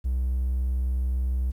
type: tone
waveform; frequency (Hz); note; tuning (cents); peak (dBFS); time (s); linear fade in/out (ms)
triangle; 63.5; B1; +49; -20; 0.04-1.52; 20
effects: tanh soft clip ceiling -17 dBFS + 10-bit